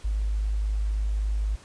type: tone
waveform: sine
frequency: 51.91 Hz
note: G#1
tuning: in tune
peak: -23 dBFS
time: 0.04-1.56 s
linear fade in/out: 10 ms
effects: pink hiss -51 dBFS RMS until 1.64 s + resampled to 22050 Hz